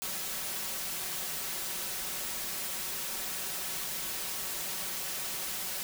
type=noise with comb filter; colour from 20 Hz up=white; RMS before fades=-36 dBFS; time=0.02-5.83 s; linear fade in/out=0 ms; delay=5.3 ms; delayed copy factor=+0.55; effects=none